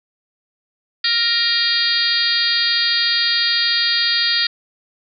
harmonic tone with a mistuned harmonic, 466.2 Hz, A#4, in tune, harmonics 3 / 4 / 5 / 6 / 7 / 8 / 9 / 10, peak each -28 / -22 / -29 / -31 / -25 / -22 / -22 / -19 dBFS, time 1.04-4.47 s, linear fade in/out 5 ms, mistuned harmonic 5, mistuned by +40 cents, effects none

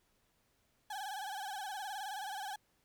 35% pulse tone with vibrato, 804 Hz, G5, 44 cents sharp, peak -38 dBFS, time 0.9-2.56 s, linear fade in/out 5 ms, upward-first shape sine, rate 19 Hz, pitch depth 110 cents each way, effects pink hiss -75 dBFS RMS until 2.84 s

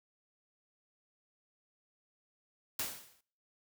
white noise with exponential decay, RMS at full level -33 dBFS, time 2.79-3.21 s, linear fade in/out 5 ms, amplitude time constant 91 ms, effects noise-tail reverb RT60 0.6 s tail -25 dB re dry

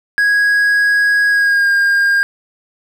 triangle tone with pitch glide, 1655 to 1612.5 Hz, G#6 to G6, -6 to +48 cents, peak -8 dBFS, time 0.18-2.23 s, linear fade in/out 0 ms, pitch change -46 cents, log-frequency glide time 1.3-1.69 s, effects none

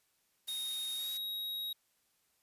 blue noise, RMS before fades -45 dBFS, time 0.47-1.18 s, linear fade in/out 10 ms
square tone with pitch glide, 3729 to 3801 Hz, A#7 to A#7, 0 to +33 cents, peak -37 dBFS, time 0.48-1.73 s, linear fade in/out 5 ms, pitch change +33 cents, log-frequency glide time 0.95-1.11 s
effects white hiss -75 dBFS RMS until 2.42 s + resampled to 32000 Hz

